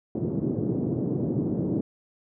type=band-pass noise; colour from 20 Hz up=white; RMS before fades=-27 dBFS; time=0.15-1.81 s; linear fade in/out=2 ms; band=110 to 360 Hz; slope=24 dB/octave; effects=none